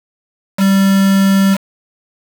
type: tone with quantisation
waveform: triangle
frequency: 194.9 Hz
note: G3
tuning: 10 cents flat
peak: -6 dBFS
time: 0.57-1.58 s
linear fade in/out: 50 ms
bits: 3
effects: none